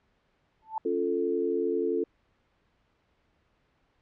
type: tone with exponential growth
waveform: sine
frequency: 880 Hz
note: A5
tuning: in tune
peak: -25 dBFS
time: 0.62-0.78 s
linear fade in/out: 2 ms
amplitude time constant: 33 ms
type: chord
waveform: sine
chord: Db augmented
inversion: none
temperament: equal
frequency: 277.2 / 349.2 / 440 Hz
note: Db4 / F4 / A4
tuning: 0 / 0 / 0 cents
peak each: -33 / -29 / -28 dBFS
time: 0.85-2.04 s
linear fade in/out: 5 ms
effects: pink hiss -70 dBFS RMS until 4.01 s + low-pass 3000 Hz 12 dB/octave